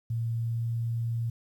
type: tone with pitch glide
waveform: sine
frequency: 115.4 to 116.07 Hz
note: A#2 to A#2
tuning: -17 to -7 cents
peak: -27 dBFS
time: 0.1-1.3 s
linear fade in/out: 5 ms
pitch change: +10 cents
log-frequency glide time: 0.37-0.67 s
effects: 10-bit